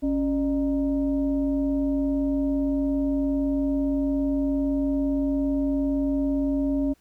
sine tone with frequency modulation, 277.2 Hz, C#4, in tune, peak -21 dBFS, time 0.02-6.94 s, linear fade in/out 20 ms, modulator 328 Hz, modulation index 0.56, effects pink hiss -64 dBFS RMS until 7 s

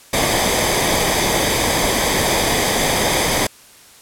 pink noise with comb filter, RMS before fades -17 dBFS, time 0.13-3.47 s, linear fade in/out 5 ms, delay 0.72 ms, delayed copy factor -0.6, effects white hiss -45 dBFS RMS until 4.01 s + low-pass 12000 Hz 12 dB/octave

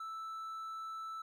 triangle tone, 1318.5 Hz, E6, in tune, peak -39 dBFS, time 0-1.22 s, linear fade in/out 5 ms, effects none

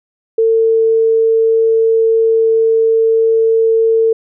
sine tone, 449.7 Hz, A4, 38 cents sharp, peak -8 dBFS, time 0.38-4.13 s, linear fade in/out 5 ms, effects none

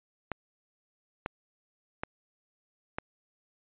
clicks, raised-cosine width 0.5 ms, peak -17 dBFS, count 4, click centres 0.317 / 1.261 / 2.035 / 2.985 s, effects resampled to 8000 Hz

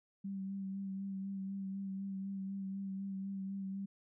sine tone with vibrato, 194.4 Hz, G3, 14 cents flat, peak -38 dBFS, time 0.24-3.86 s, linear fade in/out 10 ms, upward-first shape sine, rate 4 Hz, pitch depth 24 cents each way, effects none

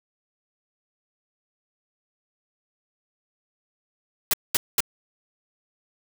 white noise bursts, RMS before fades -20 dBFS, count 3, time 4.31-4.805 s, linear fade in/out 2 ms, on 25 ms, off 210 ms, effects none

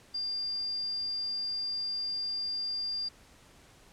sine tone, 4800 Hz, D8, 37 cents sharp, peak -31 dBFS, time 0.14-3.09 s, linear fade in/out 10 ms, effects pink hiss -58 dBFS RMS until 3.92 s + low-pass 10000 Hz 12 dB/octave

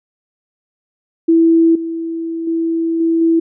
sine tone with level steps, 329.6 Hz, E4, in tune, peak -7 / -19 / -14 / -11 / -9 dBFS, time 1.28-3.4 s, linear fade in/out 10 ms, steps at 1.75 / 2.47 / 3 / 3.21 s, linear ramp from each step 5 ms, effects none

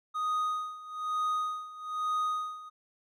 triangle tone with tremolo, 1244.5 Hz, D#6, in tune, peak -25 dBFS, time 0.14-2.7 s, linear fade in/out 20 ms, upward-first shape sine, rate 1.1 Hz, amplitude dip 85%, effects none

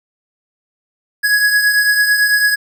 square beating tone pair, 1670 / 1679 Hz, G#6 / G#6, +9 / +18 cents, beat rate 9 Hz, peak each -12 / -20 dBFS, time 1.23-2.56 s, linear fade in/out 20 ms, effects none

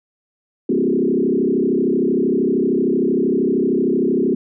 sine tone with frequency modulation, 311.1 Hz, D#4, in tune, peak -14 dBFS, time 0.69-4.35 s, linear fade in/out 5 ms, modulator 33 Hz, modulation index 3, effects none

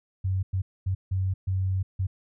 sine tone bursts at uneven times, 94.5 Hz, F#2, 37 cents sharp, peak -23 dBFS, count 6, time 0.24-0.43 / 0.53-0.62 / 0.86-0.95 / 1.11-1.34 / 1.47-1.83 / 1.99-2.07 s, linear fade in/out 10 ms, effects none

